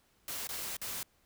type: noise with dropouts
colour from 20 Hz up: white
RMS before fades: -39 dBFS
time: 0.28-1.03 s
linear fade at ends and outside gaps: 2 ms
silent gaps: 0.472-0.49 / 0.768-0.815 s
effects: pink hiss -70 dBFS RMS until 1.25 s